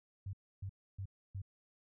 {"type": "tone bursts", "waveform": "sine", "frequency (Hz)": 97, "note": "G2", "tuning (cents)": -18, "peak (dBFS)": -39, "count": 4, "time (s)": [0.26, 1.418], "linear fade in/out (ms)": 5, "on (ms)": 72, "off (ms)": 290, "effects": []}